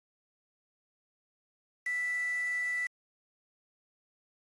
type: tone with quantisation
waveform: sine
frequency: 1975.5 Hz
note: B6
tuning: in tune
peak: -30 dBFS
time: 1.86-2.87 s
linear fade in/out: 5 ms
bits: 7
effects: AAC 32 kbps